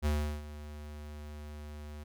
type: tone with ADSR envelope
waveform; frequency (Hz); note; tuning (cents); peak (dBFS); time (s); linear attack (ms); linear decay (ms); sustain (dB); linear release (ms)
square; 74.6; D2; +28; -27; 0.02-2.04; 37; 360; -16; 11
effects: none